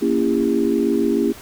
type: chord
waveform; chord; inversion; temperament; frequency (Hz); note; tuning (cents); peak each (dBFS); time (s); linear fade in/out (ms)
sine; A# diminished seventh; none; just; 233.1 / 279.7 / 335.6 / 402.8; A#3 / C#4 / E4 / G4; 0 / +16 / +31 / +47; -21; 0.01-1.33; 20
effects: pink hiss -40 dBFS RMS until 1.41 s